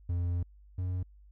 triangle tone pair in turn, 87.31 / 91.05 Hz, F2 / F#2, 0 / -27 cents, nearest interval minor second, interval 73 cents, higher second, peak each -26 / -28 dBFS, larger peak first, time 0.09-0.43 / 0.78-1.03 s, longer first, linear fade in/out 5 ms, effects added 50 Hz sine -53 dBFS peak until 1.31 s

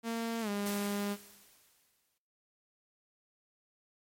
sawtooth tone with pitch glide, 229.3 to 203.1 Hz, A#3 to G#3, -28 to -38 cents, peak -29 dBFS, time 0.03-1.17 s, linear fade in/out 50 ms, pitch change -210 cents, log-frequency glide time 0.41-0.49 s
white noise with exponential decay, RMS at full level -40 dBFS, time 0.66-2.18 s, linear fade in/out 1 ms, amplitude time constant 330 ms
effects noise-tail reverb RT60 1.0 s tail -22 dB re dry + MP3 64 kbps

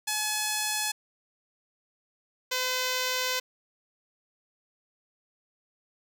5% pulse tone pair in turn, 852 / 508.9 Hz, G#5 / C5, +44 / -48 cents, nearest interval major sixth, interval 892 cents, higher first, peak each -15 dBFS, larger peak neither, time 0.07-0.92 / 2.51-3.4 s, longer second, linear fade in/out 10 ms, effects none

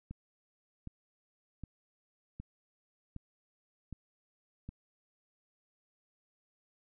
click train, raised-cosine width 5 ms, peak -30 dBFS, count 7, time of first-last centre 0.11-4.69 s, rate 1.31 Hz, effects none

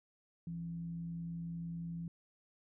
sine tone with frequency modulation, 168.5 Hz, E3, 38 cents sharp, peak -39 dBFS, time 0.47-2.08 s, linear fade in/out 2 ms, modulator 100 Hz, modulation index 0.24, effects none

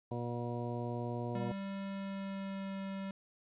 harmonic tone, 120 Hz, B2, 49 cents flat, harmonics 1 / 2 / 3 / 4 / 5 / 6 / 8, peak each -39 / -42 / -44 / -45 / -46 / -47 / -48 dBFS, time 0.11-1.52 s, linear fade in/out 5 ms
square tone with pitch glide, 196 to 194.2 Hz, G3 to G3, 0 to -16 cents, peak -39 dBFS, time 1.35-3.11 s, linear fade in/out 2 ms, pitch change -16 cents, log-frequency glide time 1.89-2.77 s
effects resampled to 8000 Hz + 11-bit

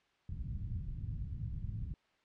white low-pass noise, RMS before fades -40 dBFS, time 0.29-1.94 s, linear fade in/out 2 ms, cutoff 130 Hz, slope 24 dB/octave, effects white hiss -72 dBFS RMS until 2.24 s + low-pass 3000 Hz 12 dB/octave

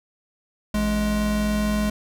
square tone pair together, 55.37 / 210 Hz, A1 / G#3, +12 / +19 cents, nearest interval octave + major seventh, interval 2307 cents, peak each -27 / -22 dBFS, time 0.74-1.9 s, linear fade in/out 5 ms, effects none

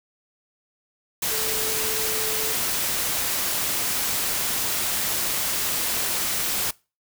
sine tone in noise, 438.2 Hz, A4, 7 cents flat, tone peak -32 dBFS, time 1.31-2.53 s, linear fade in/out 5 ms, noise white, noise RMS -25 dBFS, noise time 1.22-6.71 s, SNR -10 dB, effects noise-tail reverb RT60 0.3 s tail -23 dB re dry

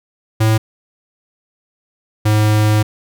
square tone pair in turn, 110 / 106.75 Hz, A2 / G#2, 0 / +48 cents, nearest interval minor second, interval 52 cents, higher first, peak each -11 dBFS, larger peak neither, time 0.4-0.58 / 2.25-2.83 s, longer second, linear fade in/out 10 ms, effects none

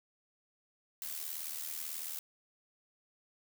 blue noise with amplitude modulation, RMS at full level -38 dBFS, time 1.02-2.19 s, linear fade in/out 0 ms, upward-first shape sine, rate 78.3 Hz, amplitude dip 65%, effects none

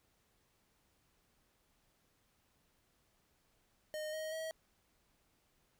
square tone with pitch steps, 615 / 627.6 / 640.4 Hz, D#5 / D#5 / D#5, -20 / +15 / +50 cents, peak -40 dBFS, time 3.94-4.51 s, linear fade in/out 0 ms, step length 190 ms, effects pink hiss -75 dBFS RMS until 5.79 s

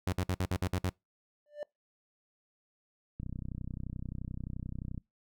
sawtooth tone bursts, 92.3 Hz, F#2, 4 cents flat, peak -25 dBFS, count 8, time 0.07-0.895 s, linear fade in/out 0 ms, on 55 ms, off 55 ms
triangle tone with exponential growth, 591 Hz, D5, 11 cents sharp, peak -30 dBFS, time 1.46-1.63 s, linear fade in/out 1 ms, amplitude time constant 36 ms
click train, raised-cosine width 5 ms, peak -27 dBFS, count 57, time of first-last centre 3.2-4.978 s, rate 31.5 Hz
effects noise-tail reverb RT60 0.2 s tail -25 dB re dry

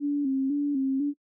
sine tone with vibrato, 277.9 Hz, C#4, 4 cents sharp, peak -23 dBFS, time 0-1.14 s, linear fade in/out 50 ms, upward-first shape square, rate 2 Hz, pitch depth 64 cents each way, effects noise-tail reverb RT60 0.1 s tail -22 dB re dry

